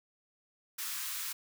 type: high-pass noise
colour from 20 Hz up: white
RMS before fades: -38 dBFS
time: 0.78-1.33 s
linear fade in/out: 10 ms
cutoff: 1000 Hz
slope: 48 dB/octave
effects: none